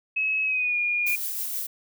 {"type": "tone with pitch glide", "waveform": "sine", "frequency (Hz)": [2571, 2430], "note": ["E7", "D#7"], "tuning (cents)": [-44, -42], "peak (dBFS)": -22, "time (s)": [0.16, 1.16], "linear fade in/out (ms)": 10, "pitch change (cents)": -98, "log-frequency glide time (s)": [0.44, 0.77]}
{"type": "noise with tremolo", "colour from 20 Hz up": "violet", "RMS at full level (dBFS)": -29, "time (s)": [1.06, 1.67], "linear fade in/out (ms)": 10, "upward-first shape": "sine", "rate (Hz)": 6.4, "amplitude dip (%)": 30}
{"effects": []}